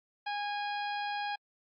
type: harmonic tone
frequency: 822 Hz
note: G#5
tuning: 18 cents flat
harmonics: 1 / 2 / 3 / 4 / 5 / 6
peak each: -34 / -40 / -44 / -46 / -48 / -50 dBFS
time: 0.26-1.36 s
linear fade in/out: 10 ms
effects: AAC 64 kbps

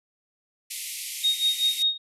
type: band-pass noise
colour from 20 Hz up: white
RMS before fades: -35 dBFS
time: 0.7-1.83 s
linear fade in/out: 10 ms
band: 2000 to 13000 Hz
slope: 96 dB/octave
type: tone with tremolo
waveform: sine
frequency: 3729 Hz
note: A#7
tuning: in tune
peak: -18 dBFS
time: 1.23-1.98 s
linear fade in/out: 20 ms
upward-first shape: sine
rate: 5.2 Hz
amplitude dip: 85%
effects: none

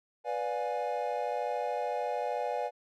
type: chord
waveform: triangle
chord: B diminished seventh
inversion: none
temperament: equal with one note detuned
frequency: 493.9 / 587.3 / 709.4 / 830.6 Hz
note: B4 / D5 / F5 / Ab5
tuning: 0 / 0 / +27 / 0 cents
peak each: -34 dBFS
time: 0.24-2.71 s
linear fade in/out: 50 ms
effects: none

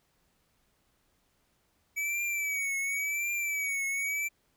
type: tone with vibrato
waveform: square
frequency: 2283 Hz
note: D7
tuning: 50 cents flat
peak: -30 dBFS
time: 1.96-4.29 s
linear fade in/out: 20 ms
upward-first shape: triangle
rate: 0.92 Hz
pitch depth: 81 cents each way
effects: pink hiss -72 dBFS RMS until 4.56 s

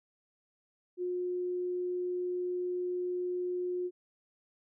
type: tone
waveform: sine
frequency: 359.3 Hz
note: F4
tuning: 49 cents sharp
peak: -31 dBFS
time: 0.97-3.91 s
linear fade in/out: 50 ms
effects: none

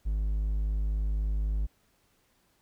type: tone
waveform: triangle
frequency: 51.91 Hz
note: G#1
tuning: in tune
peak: -24 dBFS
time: 0.05-1.67 s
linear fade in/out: 20 ms
effects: pink hiss -69 dBFS RMS until 2.61 s

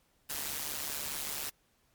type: noise with amplitude modulation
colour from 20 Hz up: white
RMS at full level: -34 dBFS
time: 0.29-1.5 s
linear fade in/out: 10 ms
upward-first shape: sine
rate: 145 Hz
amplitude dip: 75%
effects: pink hiss -71 dBFS RMS until 1.94 s + MP3 96 kbps

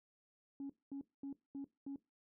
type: tone bursts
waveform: sine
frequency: 277.2 Hz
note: C#4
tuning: in tune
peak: -40 dBFS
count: 5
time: 0.6-1.96 s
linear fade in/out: 2 ms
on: 96 ms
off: 220 ms
effects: noise-tail reverb RT60 0.2 s tail -18 dB re dry + tanh soft clip ceiling -39 dBFS

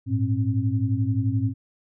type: tone cluster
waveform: sine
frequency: 103.1 / 114.6 / 267.7 Hz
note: G#2 / A#2 / C4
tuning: -12 / -29 / +40 cents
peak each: -24 / -24 / -27 dBFS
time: 0.06-1.54 s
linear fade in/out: 50 ms
effects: none

